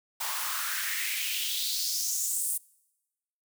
white noise with high-pass filter sweep, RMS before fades -31 dBFS, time 0.2-2.58 s, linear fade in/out 10 ms, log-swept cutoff 860 to 9900 Hz, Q 3.5, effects noise-tail reverb RT60 1.0 s tail -25 dB re dry

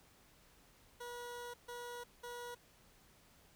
20% pulse tone bursts at uneven times, 482.8 Hz, B4, 39 cents flat, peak -40 dBFS, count 3, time 1-1.54 / 1.68-2.04 / 2.23-2.55 s, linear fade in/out 10 ms, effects pink hiss -66 dBFS RMS until 3.55 s

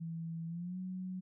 sine tone with pitch glide, 164.81 to 184.99 Hz, E3 to F#3, 0 to 0 cents, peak -38 dBFS, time 0-1.21 s, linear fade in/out 20 ms, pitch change +200 cents, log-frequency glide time 0.47-0.78 s, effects none

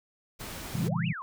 pink noise, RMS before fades -40 dBFS, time 0.39-0.89 s, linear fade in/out 20 ms
sine exponential two-way sweep, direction up then down, 112.1 to 2960 to 996 Hz, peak -35 dBFS, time 0.74-1.22 s, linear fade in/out 0 ms, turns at 1.07 s
sine chord, A# diminished seventh, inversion none, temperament just, 116.54 / 139.85 / 167.82 / 201.4 Hz, A#2 / C#3 / E3 / G3, 0 / +16 / +31 / +47 cents, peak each -34 / -33 / -29 / -35 dBFS, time 0.75-1.13 s, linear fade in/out 5 ms
effects none

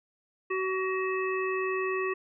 harmonic tone with a mistuned harmonic, 376.7 Hz, F#4, 31 cents sharp, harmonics 1 / 3 / 5 / 7, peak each -29 / -34 / -36 / -37 dBFS, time 0.5-2.14 s, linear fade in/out 10 ms, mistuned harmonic 7, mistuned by -20 cents, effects none

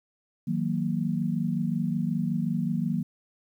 sine chord, D# minor, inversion none, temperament equal with one note detuned, 159.57 / 185 / 233.1 Hz, D#3 / F#3 / A#3, +44 / 0 / 0 cents, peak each -29 dBFS, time 0.47-3.03 s, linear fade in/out 10 ms, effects 10-bit

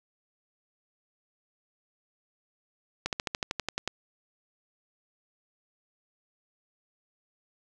slowing click train, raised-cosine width 0.2 ms, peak -12 dBFS, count 11, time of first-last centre 3.06-3.876 s, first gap 68 ms, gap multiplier 1.04, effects none

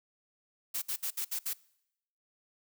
blue noise bursts, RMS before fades -34 dBFS, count 6, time 0.74-1.535 s, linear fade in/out 10 ms, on 80 ms, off 63 ms, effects noise-tail reverb RT60 0.8 s tail -23 dB re dry

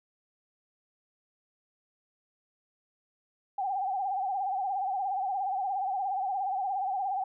sine tone with vibrato, 775 Hz, G5, 20 cents flat, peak -28 dBFS, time 3.58-7.24 s, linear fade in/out 5 ms, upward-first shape sine, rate 17 Hz, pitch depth 86 cents each way, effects none

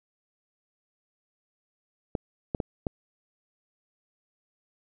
clicks, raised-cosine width 2 ms, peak -14 dBFS, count 4, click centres 2.152 / 2.548 / 2.602 / 2.868 s, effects none

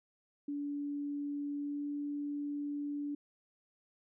sine tone with pitch glide, 287.8 to 289.6 Hz, D4 to D4, -35 to -24 cents, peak -35 dBFS, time 0.48-3.15 s, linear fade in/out 5 ms, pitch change +11 cents, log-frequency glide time 1.56-1.87 s, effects none

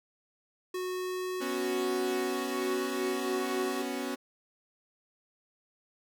square tone with pitch glide, 366.9 to 373.7 Hz, F#4 to F#4, -15 to +17 cents, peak -33 dBFS, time 0.74-3.82 s, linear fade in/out 5 ms, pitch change +32 cents, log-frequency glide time 0.91-3.16 s
sawtooth chord, B suspended second, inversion none, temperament equal, 246.9 / 277.2 / 370 Hz, B3 / C#4 / F#4, 0 / 0 / 0 cents, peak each -33 / -32 / -34 dBFS, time 1.4-4.16 s, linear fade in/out 20 ms
effects none

